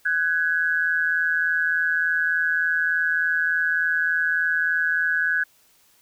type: tone pair together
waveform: sine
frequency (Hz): 1498.6 / 1662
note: F#6 / G#6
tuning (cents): +22 / +1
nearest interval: major second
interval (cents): 179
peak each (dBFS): -22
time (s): 0.05-5.44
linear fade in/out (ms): 10
effects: white hiss -59 dBFS RMS until 6.01 s